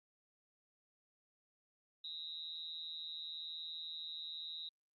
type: tone with amplitude modulation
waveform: sine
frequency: 3822 Hz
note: A#7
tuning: 43 cents sharp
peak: -39 dBFS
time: 2.04-4.69 s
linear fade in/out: 5 ms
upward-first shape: sine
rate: 161 Hz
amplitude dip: 100%
effects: Opus 48 kbps